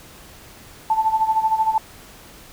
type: tone with tremolo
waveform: sine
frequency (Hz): 880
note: A5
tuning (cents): 0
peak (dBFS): -13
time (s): 0.9-1.78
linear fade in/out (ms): 2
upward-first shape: sine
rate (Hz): 13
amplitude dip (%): 75
effects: pink hiss -44 dBFS RMS until 2.52 s